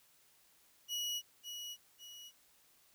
30% pulse tone with echo, 2916 Hz, F#7, 26 cents flat, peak -33 dBFS, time 0.88-1.22 s, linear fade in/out 50 ms, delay 550 ms, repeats 2, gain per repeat -7 dB, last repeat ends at 2.32 s, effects white hiss -68 dBFS RMS until 2.94 s

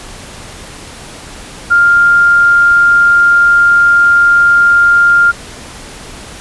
sine tone, 1400 Hz, F6, 4 cents sharp, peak -4 dBFS, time 1.7-5.32 s, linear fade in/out 20 ms, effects pink hiss -30 dBFS RMS until 6.4 s + resampled to 24000 Hz

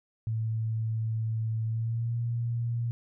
sine tone with pitch glide, 111.5 to 117.72 Hz, A2 to A#2, +23 to +17 cents, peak -27 dBFS, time 0.27-2.91 s, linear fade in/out 0 ms, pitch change +94 cents, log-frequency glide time 1.65-2.16 s, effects none

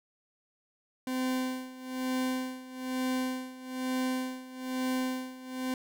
40% pulse tone with tremolo, 257.1 Hz, C4, 30 cents flat, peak -27 dBFS, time 1.07-5.74 s, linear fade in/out 2 ms, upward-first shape sine, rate 1.1 Hz, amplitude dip 85%, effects none

